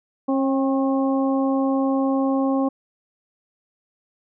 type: harmonic tone with a mistuned harmonic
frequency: 270 Hz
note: C#4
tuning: 45 cents flat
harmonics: 1 / 2 / 3 / 4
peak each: -19 / -25 / -29 / -31 dBFS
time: 0.28-2.69 s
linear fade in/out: 10 ms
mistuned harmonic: 3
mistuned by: -28 cents
effects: none